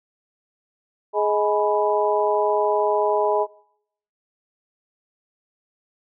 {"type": "harmonic tone with a mistuned harmonic", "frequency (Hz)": 209.5, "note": "G#3", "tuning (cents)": 15, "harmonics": [2, 3, 4, 5], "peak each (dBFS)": [-21, -23, -24, -25], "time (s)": [1.13, 3.47], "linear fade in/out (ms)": 50, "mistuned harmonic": 5, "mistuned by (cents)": -100, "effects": ["noise-tail reverb RT60 0.7 s tail -23 dB re dry"]}